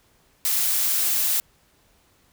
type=noise; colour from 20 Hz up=blue; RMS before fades=-22 dBFS; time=0.45-1.4 s; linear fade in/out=0 ms; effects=pink hiss -61 dBFS RMS until 2.32 s